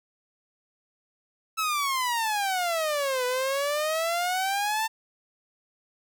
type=exponential two-way sweep; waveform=sawtooth; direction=down then up; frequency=1318.5 to 493.9 to 899 Hz; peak=-21 dBFS; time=1.57-4.88 s; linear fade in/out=20 ms; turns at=3.25 s; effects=none